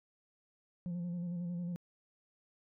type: tone with vibrato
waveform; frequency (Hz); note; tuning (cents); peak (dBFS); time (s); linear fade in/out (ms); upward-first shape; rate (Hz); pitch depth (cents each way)
sine; 174.61; F3; 0; -33; 0.86-1.76; 0; square; 11; 31
effects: tanh soft clip ceiling -35 dBFS